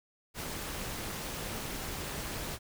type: noise with amplitude modulation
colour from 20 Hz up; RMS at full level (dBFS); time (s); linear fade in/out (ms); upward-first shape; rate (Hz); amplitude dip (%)
pink; -36; 0.34-2.59; 50; sine; 223; 55
effects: none